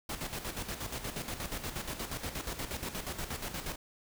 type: noise with tremolo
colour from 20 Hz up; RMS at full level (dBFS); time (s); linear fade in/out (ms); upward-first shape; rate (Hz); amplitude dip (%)
pink; -37; 0.09-3.76; 5; square; 8.4; 60
effects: none